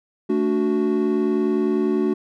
triangle chord, D major, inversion second, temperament equal with one note detuned, 220 / 290.3 / 370 Hz, A3 / D4 / F#4, 0 / -20 / 0 cents, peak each -21 / -21 / -19 dBFS, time 0.29-2.14 s, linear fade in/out 10 ms, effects none

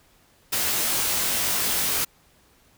white noise with comb filter, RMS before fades -24 dBFS, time 0.52-2.05 s, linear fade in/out 10 ms, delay 20 ms, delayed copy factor -1, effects pink hiss -59 dBFS RMS until 2.77 s

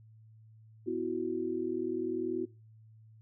sine chord, B suspended fourth, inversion none, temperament equal with one note detuned, 250.4 / 329.6 / 370 Hz, B3 / E4 / F#4, +24 / 0 / 0 cents, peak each -39 / -35 / -33 dBFS, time 0.86-2.46 s, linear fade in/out 20 ms, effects noise-tail reverb RT60 0.3 s tail -21 dB re dry + added 110 Hz sine -54 dBFS peak until 3.21 s

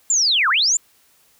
sine linear two-way sweep, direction down then up, 7420 to 1026 to 7420 Hz, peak -14 dBFS, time 0.1-0.77 s, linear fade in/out 2 ms, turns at 0.49 s, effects white hiss -57 dBFS RMS until 1.39 s

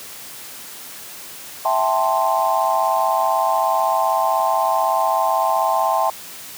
sine chord, A minor seventh, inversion second, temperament equal, 659.3 / 784 / 880 / 1046.5 Hz, E5 / G5 / A5 / C6, 0 / 0 / 0 / 0 cents, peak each -21 dBFS, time 1.65-6.1 s, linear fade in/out 2 ms, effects white hiss -36 dBFS RMS until 6.57 s + high-pass 100 Hz 12 dB/octave

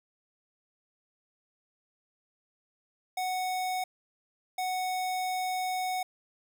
square tone bursts at uneven times, 740 Hz, F#5, in tune, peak -30 dBFS, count 2, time 3.17-3.84 / 4.58-6.03 s, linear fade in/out 5 ms, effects none

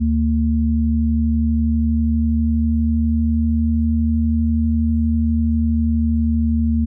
sine tone pair together, 76 / 228.1 Hz, D#2 / A#3, -40 / -37 cents, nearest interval octave + perfect fifth, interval 1903 cents, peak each -17 dBFS, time 0-6.86 s, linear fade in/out 20 ms, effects none

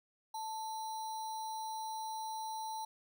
sine tone with sample-and-hold, 880 Hz, A5, in tune, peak -38 dBFS, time 0.34-2.85 s, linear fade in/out 5 ms, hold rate 4900 Hz, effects none

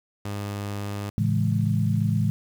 sawtooth tone, 101.7 Hz, G#2, 36 cents flat, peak -25 dBFS, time 0.25-1.1 s, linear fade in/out 5 ms
sine chord, A major seventh, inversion none, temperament equal, 110 / 138.59 / 164.81 / 207.7 Hz, A2 / C#3 / E3 / G#3, 0 / 0 / 0 / 0 cents, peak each -23 / -28 / -26 / -27 dBFS, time 1.18-2.3 s, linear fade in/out 0 ms
effects 8-bit

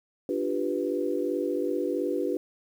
sine chord, G dominant seventh, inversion second, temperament equal, 293.7 / 349.2 / 392 / 493.9 Hz, D4 / F4 / G4 / B4, 0 / 0 / 0 / 0 cents, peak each -31 dBFS, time 0.29-2.37 s, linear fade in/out 2 ms, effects 9-bit

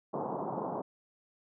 white band-pass noise, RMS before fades -36 dBFS, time 0.13-0.82 s, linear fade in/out 10 ms, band 130 to 1000 Hz, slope 48 dB/octave, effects none

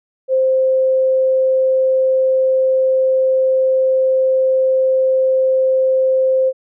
sine tone, 523.3 Hz, C5, in tune, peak -11 dBFS, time 0.28-6.53 s, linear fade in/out 50 ms, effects none

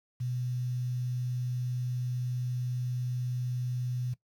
sine tone with quantisation, 124.6 Hz, B2, 16 cents sharp, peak -30 dBFS, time 0.2-4.14 s, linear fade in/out 10 ms, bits 9, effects noise-tail reverb RT60 0.1 s tail -17 dB re dry

